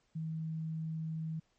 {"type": "tone", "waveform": "sine", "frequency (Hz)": 159.9, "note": "D#3", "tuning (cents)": 48, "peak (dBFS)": -35, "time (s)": [0.15, 1.4], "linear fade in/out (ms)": 10, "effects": ["pink hiss -75 dBFS RMS until 1.58 s", "MP3 32 kbps"]}